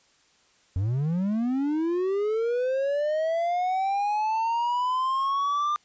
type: linear sweep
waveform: triangle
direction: up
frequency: 87.31 to 1200 Hz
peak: -21 dBFS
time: 0.76-5.76 s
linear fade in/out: 0 ms
effects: white hiss -62 dBFS RMS until 5.84 s + resampled to 16000 Hz